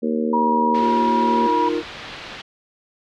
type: harmonic tone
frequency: 77.78 Hz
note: D#2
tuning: in tune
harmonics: 3 / 4 / 5 / 6 / 7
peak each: -21 / -27 / -28 / -25 / -31 dBFS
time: 0.02-1.48 s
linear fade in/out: 20 ms
type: tone with pitch glide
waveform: sine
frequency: 957 to 965.9 Hz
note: A#5 to B5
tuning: +45 to -39 cents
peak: -17 dBFS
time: 0.33-1.69 s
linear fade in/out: 5 ms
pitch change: +16 cents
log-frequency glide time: 0.52-1.57 s
type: low-pass noise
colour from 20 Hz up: white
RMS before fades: -36 dBFS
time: 0.74-2.42 s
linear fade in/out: 10 ms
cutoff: 3800 Hz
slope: 24 dB/octave
type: chord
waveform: triangle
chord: Eb suspended second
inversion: none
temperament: equal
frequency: 311.1 / 349.2 / 466.2 Hz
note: Eb4 / F4 / Bb4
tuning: 0 / 0 / 0 cents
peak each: -22 dBFS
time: 0.79-1.83 s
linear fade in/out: 50 ms
effects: none